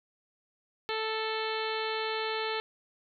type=harmonic tone with a mistuned harmonic; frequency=440 Hz; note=A4; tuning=in tune; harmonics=1 / 2 / 3 / 4 / 5 / 6 / 7 / 8 / 9 / 10; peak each=-34 / -37 / -39 / -40 / -41 / -42 / -42 / -43 / -44 / -44 dBFS; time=0.89-2.6 s; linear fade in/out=0 ms; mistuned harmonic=10; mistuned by=-43 cents; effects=none